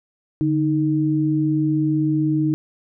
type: tone pair together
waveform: sine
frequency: 146.82 / 311.1 Hz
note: D3 / D#4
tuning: 0 / 0 cents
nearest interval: octave + minor second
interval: 1300 cents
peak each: -21 / -18 dBFS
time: 0.41-2.54 s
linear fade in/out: 0 ms
effects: none